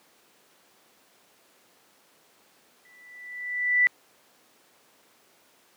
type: tone with exponential growth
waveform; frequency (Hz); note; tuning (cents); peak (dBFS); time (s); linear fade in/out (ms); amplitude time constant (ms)
sine; 1975.5; B6; 0; -15; 2.85-3.87; 0; 220
effects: pink hiss -60 dBFS RMS until 5.76 s + high-pass 300 Hz 12 dB/octave